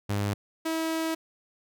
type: tone pair in turn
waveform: sawtooth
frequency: 101.8 / 323.2 Hz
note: G#2 / E4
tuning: -34 / -34 cents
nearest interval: octave + minor sixth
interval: 2000 cents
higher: second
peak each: -22 / -23 dBFS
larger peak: first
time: 0.09-0.34 / 0.65-1.15 s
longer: second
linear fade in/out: 10 ms
effects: none